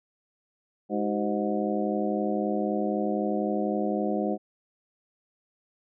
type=harmonic tone with a mistuned harmonic; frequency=103.9 Hz; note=G#2; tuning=1 cent sharp; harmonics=2 / 3 / 4 / 5 / 6 / 7; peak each=-29 / -31 / -32 / -33 / -34 / -34 dBFS; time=0.89-4.38 s; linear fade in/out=50 ms; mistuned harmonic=4; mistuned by=-140 cents; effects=none